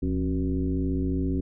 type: tone with frequency modulation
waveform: sine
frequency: 174 Hz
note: F3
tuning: 6 cents flat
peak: -23 dBFS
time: 0.02-1.41 s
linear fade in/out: 10 ms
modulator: 97.8 Hz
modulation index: 1.7
effects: none